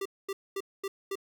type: tone bursts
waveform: square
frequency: 392 Hz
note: G4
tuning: in tune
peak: -32 dBFS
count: 5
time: 0.01-1.155 s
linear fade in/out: 5 ms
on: 45 ms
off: 230 ms
effects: none